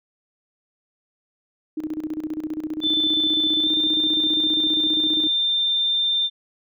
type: tone with tremolo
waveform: sine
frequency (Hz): 310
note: D#4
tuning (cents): -6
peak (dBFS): -23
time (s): 1.77-5.28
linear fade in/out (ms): 5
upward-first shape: square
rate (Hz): 15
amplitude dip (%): 75
type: tone with pitch glide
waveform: sine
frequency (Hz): 3529 to 3589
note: A7 to A7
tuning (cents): +4 to +34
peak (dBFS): -18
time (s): 2.81-6.3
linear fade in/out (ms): 50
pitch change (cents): +30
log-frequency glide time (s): 3.62-3.69
effects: none